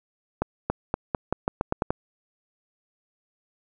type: accelerating click train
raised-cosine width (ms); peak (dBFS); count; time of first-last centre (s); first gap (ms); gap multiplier
1; -9; 10; 0.42-1.905; 280; 0.86
effects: none